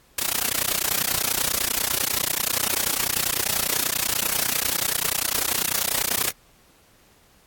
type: noise with amplitude modulation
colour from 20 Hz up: white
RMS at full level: -20 dBFS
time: 0.18-6.31 s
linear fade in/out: 5 ms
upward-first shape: sine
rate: 30.2 Hz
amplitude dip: 100%
effects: pink hiss -57 dBFS RMS until 7.46 s + AAC 64 kbps